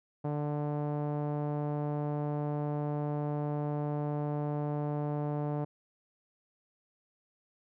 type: tone with low-pass filter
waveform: sawtooth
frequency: 147.6 Hz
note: D3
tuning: 9 cents sharp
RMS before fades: -33 dBFS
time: 0.24-5.65 s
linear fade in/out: 10 ms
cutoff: 760 Hz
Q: 1.5
effects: none